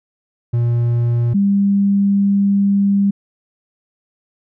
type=tone pair in turn; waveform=triangle / sine; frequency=118.8 / 199.32 Hz; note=A#2 / G3; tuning=+33 / +29 cents; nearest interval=major sixth; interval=896 cents; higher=second; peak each=-11 dBFS; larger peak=neither; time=0.53-1.34 / 1.34-3.11 s; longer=second; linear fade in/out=10 ms; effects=none